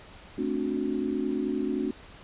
sine chord, D dominant seventh, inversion second, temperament just, 220.2 / 264.3 / 293.7 / 367.1 Hz, A3 / C4 / D4 / F#4, +2 / +18 / 0 / -14 cents, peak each -33 / -31 / -31 / -32 dBFS, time 0.38-1.91 s, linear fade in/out 5 ms, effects pink hiss -49 dBFS RMS until 2.23 s + resampled to 8000 Hz

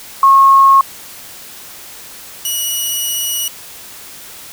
sine / 10% pulse tone pair in turn, 1088 / 2921 Hz, C#6 / F#7, -33 / -23 cents, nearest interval octave + perfect fourth, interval 1710 cents, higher second, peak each -4 / -8 dBFS, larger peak first, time 0.23-0.81 / 2.45-3.48 s, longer second, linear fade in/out 2 ms, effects white hiss -34 dBFS RMS until 4.52 s

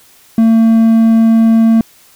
triangle tone, 225.7 Hz, A3, 44 cents sharp, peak -3 dBFS, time 0.38-1.81 s, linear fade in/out 2 ms, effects white hiss -45 dBFS RMS until 2.15 s

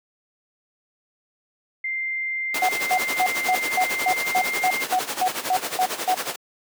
sine tone with pitch glide, 2093 to 2108 Hz, C7 to C7, 0 to +12 cents, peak -24 dBFS, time 1.84-4.84 s, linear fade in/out 5 ms, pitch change +12 cents, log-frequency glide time 3.91-4.61 s
pink noise with tremolo, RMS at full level -24 dBFS, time 2.54-6.36 s, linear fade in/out 5 ms, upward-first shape sine, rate 11 Hz, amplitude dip 75%
sine tone bursts, 740 Hz, F#5, in tune, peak -17 dBFS, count 13, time 2.62-6.144 s, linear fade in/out 2 ms, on 68 ms, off 220 ms
effects high-pass 400 Hz 12 dB/octave

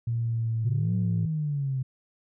sine tone with pitch glide, 116.54 to 108.11 Hz, A#2 to A2, 0 to -30 cents, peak -24 dBFS, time 0.07-1.26 s, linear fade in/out 5 ms, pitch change -130 cents, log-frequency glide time 0.19-1.11 s
sine exponential two-way sweep, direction up then down, 123.47 to 183 to 128.3 Hz, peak -25 dBFS, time 0.64-1.83 s, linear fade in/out 10 ms, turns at 0.95 s
effects tanh soft clip ceiling -17 dBFS

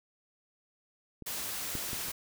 clicks, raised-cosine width 3 ms, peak -30 / -24 / -27 / -34 dBFS, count 4, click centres 1.223 / 1.753 / 1.932 / 2.085 s
white noise, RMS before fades -37 dBFS, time 1.26-2.12 s, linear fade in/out 10 ms
effects none

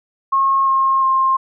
sine tone with pitch steps, 1083 / 1071.8 / 1060.7 Hz, C#6 / C6 / C6, -41 / +41 / +23 cents, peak -12 dBFS, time 0.32-1.37 s, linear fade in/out 10 ms, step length 350 ms, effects none

